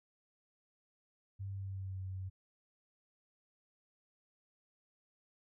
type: tone with pitch glide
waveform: sine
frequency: 98 to 94.28 Hz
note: G2 to F#2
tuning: 0 to +33 cents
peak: -39 dBFS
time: 1.39-2.3 s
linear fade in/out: 20 ms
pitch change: -67 cents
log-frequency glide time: 1.52-2.01 s
effects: none